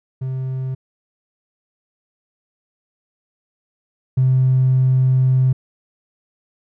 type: tone pair in turn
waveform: triangle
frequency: 130.81 / 129.91 Hz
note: C3 / C3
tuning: 0 / -12 cents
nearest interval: unison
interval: 12 cents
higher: first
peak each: -19 / -8 dBFS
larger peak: second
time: 0.21-0.75 / 4.17-5.53 s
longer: second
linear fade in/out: 10 ms
effects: tanh soft clip ceiling -9 dBFS